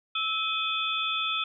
sine tone cluster, 1311 / 2526 / 3171 / 3461 Hz, E6 / D#7 / G7 / A7, -10 / +26 / +19 / -29 cents, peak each -31 / -32 / -36 / -30 dBFS, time 0.15-1.44 s, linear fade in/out 5 ms, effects none

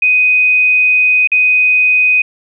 sine tone with dropouts, 2500 Hz, D#7, 8 cents sharp, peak -7 dBFS, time 0.02-2.22 s, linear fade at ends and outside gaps 5 ms, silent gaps 1.274-1.317 s, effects none

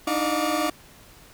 40% pulse tone cluster, 298.9 / 317.9 / 608 / 714 / 1157 Hz, D4 / D#4 / D#5 / F5 / D6, +31 / +37 / -40 / +38 / -26 cents, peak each -28 dBFS, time 0.07-0.7 s, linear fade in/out 5 ms, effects pink hiss -50 dBFS RMS until 1.33 s

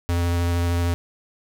square tone with vibrato, 86.3 Hz, F2, 20 cents flat, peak -20 dBFS, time 0.09-0.94 s, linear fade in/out 0 ms, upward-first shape sine, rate 13 Hz, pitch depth 12 cents each way, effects none

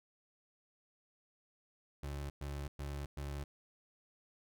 30% pulse tone bursts, 71 Hz, C#2, 42 cents sharp, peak -37 dBFS, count 4, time 2.03-3.44 s, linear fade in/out 5 ms, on 270 ms, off 110 ms, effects none

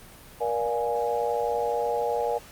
sine chord, Bb dominant seventh, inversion none, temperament equal with one note detuned, 475.1 / 587.3 / 698.5 / 830.6 Hz, Bb4 / D5 / F5 / Ab5, +33 / 0 / 0 / 0 cents, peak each -27 / -31 / -32 / -29 dBFS, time 0.4-2.39 s, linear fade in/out 20 ms, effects pink hiss -48 dBFS RMS until 2.51 s + Opus 32 kbps

